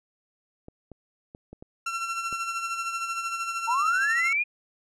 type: clicks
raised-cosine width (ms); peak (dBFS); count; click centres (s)
2; -29; 6; 0.684 / 0.917 / 1.349 / 1.53 / 1.625 / 2.327
type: tone with tremolo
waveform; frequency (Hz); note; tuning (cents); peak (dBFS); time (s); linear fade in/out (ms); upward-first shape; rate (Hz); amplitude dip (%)
30% pulse; 1356; E6; +49; -24; 1.86-4.33; 5; sine; 13; 50
type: linear sweep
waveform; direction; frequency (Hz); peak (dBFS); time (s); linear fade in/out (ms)
sine; up; 879 to 2479; -22; 3.67-4.44; 20
effects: low-pass 9000 Hz 12 dB/octave